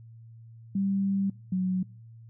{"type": "tone pair in turn", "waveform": "sine", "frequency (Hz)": [196, 185.35], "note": ["G3", "F#3"], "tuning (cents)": [0, 3], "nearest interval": "minor second", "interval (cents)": 97, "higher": "first", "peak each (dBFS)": -24, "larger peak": "neither", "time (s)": [[0.75, 1.3], [1.52, 1.83]], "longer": "first", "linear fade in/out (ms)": 5, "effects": ["noise-tail reverb RT60 0.5 s tail -26 dB re dry", "added 114 Hz sine -46 dBFS peak until 2.29 s"]}